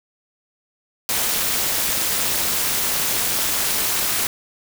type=noise with amplitude modulation; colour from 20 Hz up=white; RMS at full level=-18 dBFS; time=1.09-4.27 s; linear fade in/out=2 ms; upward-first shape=sine; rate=259 Hz; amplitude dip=70%; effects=none